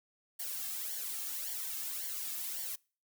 blue noise with flanger, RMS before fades -39 dBFS, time 0.39-2.76 s, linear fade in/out 10 ms, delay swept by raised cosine 0.78 to 2.08 ms, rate 1.8 Hz, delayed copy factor -0.75, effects noise-tail reverb RT60 0.4 s tail -26 dB re dry

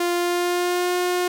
sawtooth tone with pitch glide, 349.2 to 358.2 Hz, F4 to F4, 0 to +44 cents, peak -16 dBFS, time 0-1.28 s, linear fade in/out 5 ms, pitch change +44 cents, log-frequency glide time 0.14-0.95 s, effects none

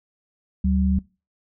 sine tone pair together, 73.42 / 190.76 Hz, D2 / G3, 0 / -47 cents, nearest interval octave + perfect fourth, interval 1653 cents, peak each -20 dBFS, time 0.64-0.99 s, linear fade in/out 5 ms, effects noise-tail reverb RT60 0.3 s tail -22 dB re dry

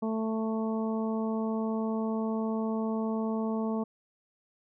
harmonic tone, 221.3 Hz, A3, 10 cents sharp, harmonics 1 / 2 / 3 / 4 / 5, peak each -29 / -35 / -39 / -41 / -43 dBFS, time 0.02-3.84 s, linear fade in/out 10 ms, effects none

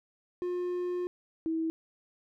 triangle / sine tone pair in turn, 356.9 / 323.8 Hz, F4 / E4, +38 / -31 cents, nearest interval major second, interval 169 cents, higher first, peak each -28 dBFS, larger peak neither, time 0.42-1.07 / 1.46-1.7 s, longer first, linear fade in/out 0 ms, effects none

